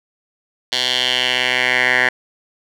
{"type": "tone with band-pass filter sweep", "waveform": "10% pulse", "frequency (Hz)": 126, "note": "B2", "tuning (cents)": 35, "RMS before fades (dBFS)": -17, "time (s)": [0.72, 2.09], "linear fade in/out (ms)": 5, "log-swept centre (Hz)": [3800, 1800], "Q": 3.2, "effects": []}